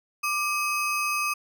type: ring-modulated tone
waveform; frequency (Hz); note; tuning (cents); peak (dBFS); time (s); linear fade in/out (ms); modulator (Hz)
square; 1864.7; A#6; 0; -22; 0.23-1.34; 10; 680
effects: none